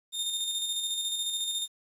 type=tone with tremolo; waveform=sawtooth; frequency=3649 Hz; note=A#7; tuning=38 cents flat; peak=-25 dBFS; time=0.12-1.68 s; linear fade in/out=50 ms; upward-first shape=square; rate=14 Hz; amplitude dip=35%; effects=resampled to 32000 Hz + 10-bit